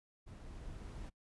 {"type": "noise with level ramp", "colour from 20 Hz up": "brown", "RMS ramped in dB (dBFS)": [-51, -45], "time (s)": [0.26, 1.1], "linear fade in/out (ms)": 20, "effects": ["noise-tail reverb RT60 0.1 s tail -22 dB re dry", "resampled to 24000 Hz"]}